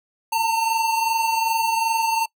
square tone pair together, 900.4 / 923 Hz, A5 / A#5, +40 / -17 cents, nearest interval unison, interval 43 cents, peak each -20 / -28 dBFS, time 0.32-2.26 s, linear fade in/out 10 ms, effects noise-tail reverb RT60 0.1 s tail -23 dB re dry

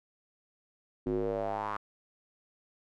square tone with band-pass filter sweep, 51.91 Hz, G#1, in tune, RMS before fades -33 dBFS, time 1.06-1.77 s, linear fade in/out 5 ms, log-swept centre 310 to 1200 Hz, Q 4.4, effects none

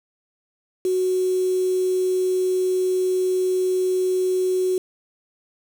sine tone with quantisation, 370 Hz, F#4, in tune, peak -18 dBFS, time 0.85-4.78 s, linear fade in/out 2 ms, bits 6, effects none

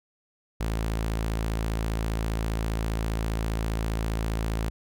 sawtooth tone, 55 Hz, A1, in tune, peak -22 dBFS, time 0.6-4.7 s, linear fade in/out 10 ms, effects none

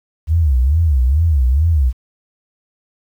sine tone with vibrato, 72.2 Hz, D2, 29 cents flat, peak -10 dBFS, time 0.27-1.93 s, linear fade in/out 50 ms, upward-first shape sine, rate 2.3 Hz, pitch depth 270 cents each way, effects 8-bit

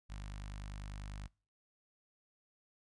sawtooth tone with notch filter, 50.1 Hz, G1, 38 cents sharp, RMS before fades -45 dBFS, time 0.09-1.28 s, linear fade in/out 20 ms, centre 400 Hz, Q 0.5, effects noise-tail reverb RT60 0.4 s tail -26 dB re dry + resampled to 22050 Hz

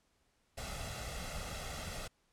pink noise with comb filter, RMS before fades -42 dBFS, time 0.57-2.08 s, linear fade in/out 10 ms, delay 1.5 ms, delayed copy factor +0.65, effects pink hiss -75 dBFS RMS until 2.32 s + low-pass 10000 Hz 12 dB/octave

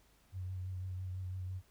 sine tone with vibrato, 92.5 Hz, F#2, in tune, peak -38 dBFS, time 0.32-1.62 s, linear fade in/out 50 ms, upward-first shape triangle, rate 6 Hz, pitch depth 31 cents each way, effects added 50 Hz sine -70 dBFS peak until 1.7 s + pink hiss -69 dBFS RMS until 1.7 s

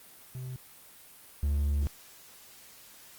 triangle tone pair in turn, 128.2 / 71.95 Hz, C3 / D2, -35 / -35 cents, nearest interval minor seventh, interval 1000 cents, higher first, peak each -34 / -23 dBFS, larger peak second, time 0.35-0.56 / 1.43-1.87 s, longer second, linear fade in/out 0 ms, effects white hiss -53 dBFS RMS until 3.18 s + Opus 32 kbps

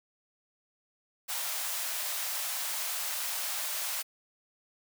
white high-pass noise, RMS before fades -34 dBFS, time 1.28-4.03 s, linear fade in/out 20 ms, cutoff 560 Hz, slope 48 dB/octave, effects none

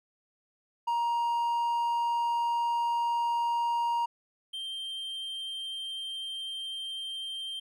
triangle tone pair in turn, 941 / 3154 Hz, A#5 / G7, +16 / +10 cents, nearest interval octave + major sixth, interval 2094 cents, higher second, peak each -24 / -33 dBFS, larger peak first, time 0.87-4.06 / 4.53-7.6 s, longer first, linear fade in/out 10 ms, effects none

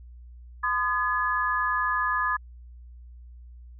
sine tone cluster, 1019 / 1227 / 1698 Hz, C6 / D#6 / G#6, -46 / -25 / +38 cents, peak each -28 / -27 / -27 dBFS, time 0.63-2.37 s, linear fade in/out 10 ms, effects added 60 Hz sine -43 dBFS peak until 3.79 s

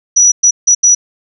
sine tone bursts at uneven times, 5870 Hz, F#8, 15 cents flat, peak -4 dBFS, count 4, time 0.16-0.32 / 0.43-0.51 / 0.67-0.75 / 0.83-0.95 s, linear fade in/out 10 ms, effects none

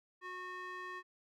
square tone with band-pass filter, 365.3 Hz, F#4, 22 cents flat, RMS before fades -45 dBFS, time 0.21-1.03 s, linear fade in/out 50 ms, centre 1500 Hz, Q 3.9, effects none

